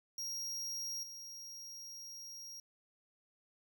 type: tone with level steps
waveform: 45% pulse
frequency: 5620 Hz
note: F8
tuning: 10 cents sharp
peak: -39 / -47 dBFS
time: 0.18-2.6 s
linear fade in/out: 2 ms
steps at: 1.03 s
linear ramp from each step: 2 ms
effects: none